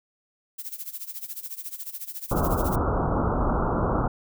violet noise with tremolo, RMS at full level -33 dBFS, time 0.58-2.76 s, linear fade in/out 10 ms, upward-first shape sine, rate 14 Hz, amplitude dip 85%
pink low-pass noise, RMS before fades -24 dBFS, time 2.31-4.08 s, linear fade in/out 5 ms, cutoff 1400 Hz, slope 96 dB/octave
effects none

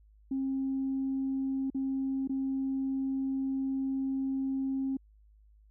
sine tone with dropouts, 268.1 Hz, C4, 42 cents sharp, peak -28 dBFS, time 0.31-4.97 s, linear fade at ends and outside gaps 5 ms, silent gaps 1.702-1.746 / 2.275-2.294 s, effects tanh soft clip ceiling -24 dBFS + added 52 Hz sine -57 dBFS peak until 5.7 s

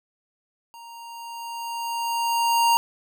square tone with level ramp, 932.3 Hz, A#5, in tune, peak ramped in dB -42 to -16 dBFS, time 0.74-2.77 s, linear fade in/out 0 ms, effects none

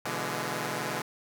5% pulse chord, E dominant seventh, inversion second, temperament equal with one note detuned, 123.47 / 146.83 / 167.89 / 207.7 Hz, B2 / D3 / E3 / G#3, 0 / 0 / +32 / 0 cents, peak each -25 dBFS, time 0.05-1.02 s, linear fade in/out 5 ms, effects none

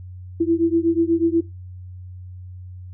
sine beating tone pair, 329.6 / 337.8 Hz, E4 / E4, 0 / +42 cents, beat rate 8.2 Hz, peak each -18 / -19 dBFS, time 0.4-1.41 s, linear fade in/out 10 ms, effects noise-tail reverb RT60 0.2 s tail -17 dB re dry + added 91 Hz sine -34 dBFS peak until 2.93 s

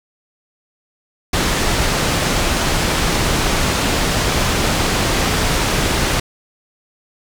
pink low-pass noise, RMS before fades -17 dBFS, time 1.33-6.2 s, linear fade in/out 5 ms, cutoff 7900 Hz, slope 12 dB/octave, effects none

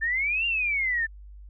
sine exponential two-way sweep, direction up then down, 1760 to 2813 to 1760 Hz, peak -23 dBFS, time 0.01-1.07 s, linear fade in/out 20 ms, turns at 0.46 s, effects added 50 Hz sine -42 dBFS peak until 1.49 s

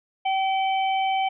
harmonic tone, 769 Hz, G5, 33 cents flat, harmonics 1 / 3 / 4, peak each -21 / -31 / -33 dBFS, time 0.25-1.29 s, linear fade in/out 10 ms, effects none

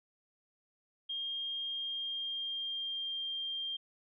sine tone with pitch glide, 3220 to 3190 Hz, G7 to G7, +46 to +30 cents, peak -35 dBFS, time 1.09-3.77 s, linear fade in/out 10 ms, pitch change -16 cents, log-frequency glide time 1.65-3.26 s, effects none

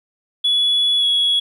sine tone with pitch glide, 3400 to 3353 Hz, G#7 to G#7, +40 to +16 cents, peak -12 dBFS, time 0.44-1.4 s, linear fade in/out 10 ms, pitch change -24 cents, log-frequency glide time 0.98-1.05 s, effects tanh soft clip ceiling -11 dBFS + 9-bit

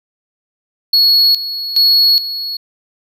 triangle tone with tremolo, 4353 Hz, C#8, 32 cents flat, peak -6 dBFS, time 0.93-2.57 s, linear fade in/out 5 ms, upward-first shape square, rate 1.2 Hz, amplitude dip 75%, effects none

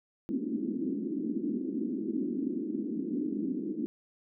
pink band-pass noise, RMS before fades -33 dBFS, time 0.29-3.86 s, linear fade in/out 0 ms, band 220 to 340 Hz, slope 48 dB/octave, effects none

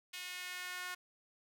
sawtooth tone with high-pass filter sweep, 361.7 Hz, F#4, 39 cents flat, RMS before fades -44 dBFS, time 0.13-0.95 s, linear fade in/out 10 ms, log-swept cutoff 2600 to 1400 Hz, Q 1.7, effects none

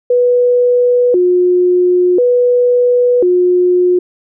sine tone with vibrato, 420 Hz, G#4, 19 cents sharp, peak -7 dBFS, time 0.1-3.99 s, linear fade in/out 5 ms, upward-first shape square, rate 0.48 Hz, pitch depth 270 cents each way, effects none

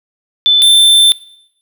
sine / square tone pair in turn, 3520 / 3551 Hz, A7 / A7, 0 / +15 cents, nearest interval unison, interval 15 cents, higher second, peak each -5 dBFS, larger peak neither, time 0.46-0.62 / 0.62-1.12 s, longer second, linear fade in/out 0 ms, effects noise-tail reverb RT60 0.8 s tail -21 dB re dry

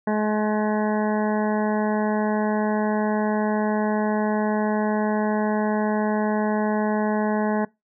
harmonic tone with a mistuned harmonic, 212.6 Hz, G#3, 41 cents sharp, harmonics 1 / 2 / 3 / 4 / 5 / 7 / 8 / 9, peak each -22 / -27 / -28 / -29 / -34 / -37 / -36 / -40 dBFS, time 0.07-7.65 s, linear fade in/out 5 ms, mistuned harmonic 7, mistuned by +16 cents, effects noise-tail reverb RT60 0.2 s tail -23 dB re dry

